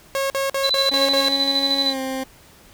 sawtooth tone bursts, 545 Hz, C#5, 29 cents flat, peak -16 dBFS, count 6, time 0.15-1.285 s, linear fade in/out 0 ms, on 150 ms, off 47 ms
sine tone with tremolo, 4000 Hz, B7, 21 cents sharp, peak -16 dBFS, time 0.63-1.94 s, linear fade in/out 20 ms, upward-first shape square, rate 13 Hz, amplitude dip 55%
20% pulse tone with pitch glide, 275.2 to 263.7 Hz, C#4 to C4, -12 to +14 cents, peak -19 dBFS, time 0.91-2.24 s, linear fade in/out 10 ms, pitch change -74 cents, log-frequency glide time 1.83-2 s
effects pink hiss -49 dBFS RMS until 2.73 s

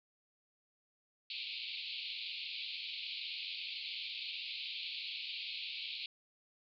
white band-pass noise, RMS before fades -43 dBFS, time 1.3-6.06 s, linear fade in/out 2 ms, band 2300 to 4500 Hz, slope 96 dB/octave, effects none

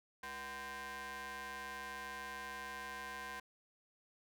sawtooth ring-modulated tone, 273.3 Hz, C#4, 24 cents flat, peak -37 dBFS, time 0.23-3.4 s, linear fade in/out 5 ms, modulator 1300 Hz, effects none

